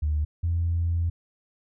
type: tone pair in turn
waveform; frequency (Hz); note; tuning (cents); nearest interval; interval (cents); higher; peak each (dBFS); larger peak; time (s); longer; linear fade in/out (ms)
sine; 75.5 / 84.75; D2 / E2; +48 / +49; major second; 201; second; -21; neither; 0.02-0.25 / 0.43-1.1; second; 10
effects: tanh soft clip ceiling -17 dBFS